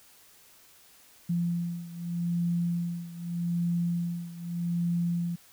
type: beating tone pair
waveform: sine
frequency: 171.9 / 172.72 Hz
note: F3 / F3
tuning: -27 / -19 cents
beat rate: 0.82 Hz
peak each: -29 / -32 dBFS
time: 1.29-5.36 s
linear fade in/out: 10 ms
effects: white hiss -57 dBFS RMS until 5.52 s